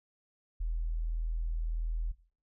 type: tone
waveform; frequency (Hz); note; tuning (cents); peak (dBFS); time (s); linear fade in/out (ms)
sine; 40.77; E1; -18; -30; 0.6-2.12; 10
effects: noise-tail reverb RT60 0.4 s tail -17 dB re dry